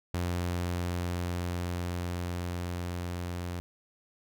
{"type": "tone with level ramp", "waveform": "sawtooth", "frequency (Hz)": 88, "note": "F2", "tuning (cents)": 14, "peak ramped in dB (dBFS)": [-25, -30], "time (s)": [0.14, 3.6], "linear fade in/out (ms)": 0, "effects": []}